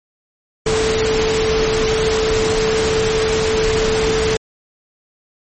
sine tone in noise, 440 Hz, A4, in tune, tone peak -15 dBFS, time 0.66-4.37 s, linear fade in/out 5 ms, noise pink, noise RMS -20 dBFS, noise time 0.66-4.37 s, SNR +2 dB, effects MP3 32 kbps

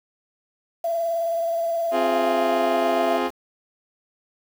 sine tone with vibrato, 671 Hz, E5, 31 cents sharp, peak -21 dBFS, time 0.84-3.18 s, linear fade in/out 5 ms, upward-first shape sine, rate 19 Hz, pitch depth 26 cents each way
20% pulse chord, F minor, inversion second, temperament just, 261.9 / 349.2 / 419.1 Hz, C4 / F4 / Ab4, +2 / 0 / +16 cents, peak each -21 dBFS, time 1.91-3.31 s, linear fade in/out 50 ms
effects low-pass 3000 Hz 12 dB/octave + 7-bit

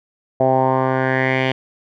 10% pulse tone with low-pass filter sweep, 131 Hz, C3, 2 cents sharp, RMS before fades -17 dBFS, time 0.4-1.52 s, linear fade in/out 5 ms, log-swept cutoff 670 to 2800 Hz, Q 4, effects none

